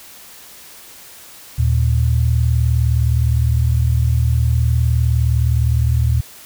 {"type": "tone pair together", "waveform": "sine", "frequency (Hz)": [77, 116.59], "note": ["D#2", "A#2"], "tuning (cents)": [-17, 1], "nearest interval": "perfect fifth", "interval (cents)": 718, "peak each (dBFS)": -15, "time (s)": [1.58, 6.21], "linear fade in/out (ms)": 10, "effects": ["white hiss -40 dBFS RMS until 6.45 s"]}